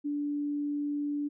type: tone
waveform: sine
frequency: 290.9 Hz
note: D4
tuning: 16 cents flat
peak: -29 dBFS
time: 0.04-1.29 s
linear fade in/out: 20 ms
effects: none